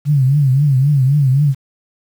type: tone with vibrato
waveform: sine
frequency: 138.3 Hz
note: C#3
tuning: 4 cents flat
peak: -9 dBFS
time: 0.05-1.55 s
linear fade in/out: 50 ms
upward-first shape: triangle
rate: 3.8 Hz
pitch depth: 160 cents each way
effects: 7-bit